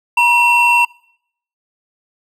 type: tone pair together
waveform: triangle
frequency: 958 / 2710 Hz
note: A#5 / E7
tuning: +47 / +47 cents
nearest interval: octave + tritone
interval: 1800 cents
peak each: -10 dBFS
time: 0.17-0.85 s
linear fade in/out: 5 ms
effects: noise-tail reverb RT60 0.7 s tail -24 dB re dry